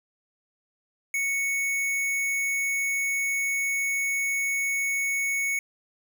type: tone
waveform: square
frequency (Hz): 2217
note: C#7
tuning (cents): 0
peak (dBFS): -25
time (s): 1.14-5.59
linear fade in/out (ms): 2
effects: none